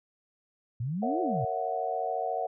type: exponential two-way sweep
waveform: sine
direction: up then down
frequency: 110 to 377.6 to 110 Hz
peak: -29 dBFS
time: 0.8-1.45 s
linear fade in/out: 5 ms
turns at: 1.21 s
type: chord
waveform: sine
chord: F# dominant seventh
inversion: first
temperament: just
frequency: 462.5 / 555 / 666 / 740 Hz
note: A#4 / C#5 / E5 / F#5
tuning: -14 / +2 / +18 / 0 cents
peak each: -36 / -37 / -34 / -31 dBFS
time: 1.02-2.47 s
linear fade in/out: 10 ms
effects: none